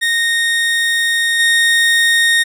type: tone with level steps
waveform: 30% pulse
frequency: 1853 Hz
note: A#6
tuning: 11 cents flat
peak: -10 / -7 dBFS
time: 0.01-2.44 s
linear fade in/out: 20 ms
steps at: 1.39 s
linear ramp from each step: 10 ms
effects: low-pass 12000 Hz 12 dB/octave